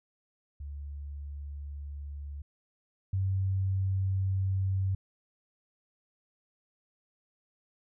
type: tone pair in turn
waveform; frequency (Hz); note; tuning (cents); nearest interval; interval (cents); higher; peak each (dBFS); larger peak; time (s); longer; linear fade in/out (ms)
sine; 71.7 / 95.71; D2 / G2; -41 / -41; perfect fourth; 500; second; -37 / -26; second; 0.6-2.42 / 3.13-4.95; neither; 5
effects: none